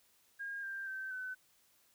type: tone with pitch steps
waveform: sine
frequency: 1622 / 1585 / 1548.8 / 1513.4 Hz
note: G#6 / G6 / G6 / F#6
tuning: -41 / +19 / -21 / +39 cents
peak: -39 dBFS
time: 0.39-1.35 s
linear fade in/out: 20 ms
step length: 240 ms
effects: white hiss -70 dBFS RMS until 1.94 s